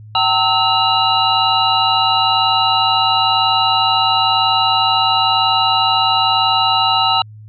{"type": "tone cluster", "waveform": "sine", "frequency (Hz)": [766, 907, 1296, 2829, 3951], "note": ["G5", "A#5", "E6", "F7", "B7"], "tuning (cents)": [-40, -48, -30, 22, 0], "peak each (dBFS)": -18, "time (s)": [0.15, 7.22], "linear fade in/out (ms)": 2, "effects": ["added 107 Hz sine -34 dBFS peak until 7.48 s"]}